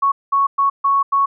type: tone bursts at uneven times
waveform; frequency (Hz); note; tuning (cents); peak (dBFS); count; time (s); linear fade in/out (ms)
sine; 1108.7; C#6; 0; -12; 5; 0.02-0.12 / 0.32-0.47 / 0.58-0.7 / 0.84-1.03 / 1.12-1.26; 10
effects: none